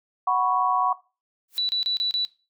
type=chord; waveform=sine; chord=F# suspended fourth; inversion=none; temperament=just; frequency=740 / 986.7 / 1110 Hz; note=F#5 / B5 / C#6; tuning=0 / -2 / +2 cents; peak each=-24 / -25 / -22 dBFS; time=0.27-0.93 s; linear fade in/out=5 ms
type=noise with exponential growth; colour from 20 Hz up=blue; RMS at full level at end=-35 dBFS; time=1.48-1.58 s; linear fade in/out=5 ms; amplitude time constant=20 ms
type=tone bursts; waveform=sine; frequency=3951 Hz; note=B7; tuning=in tune; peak=-21 dBFS; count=5; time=1.58-2.25 s; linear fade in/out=0 ms; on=110 ms; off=30 ms
effects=noise-tail reverb RT60 0.3 s tail -18 dB re dry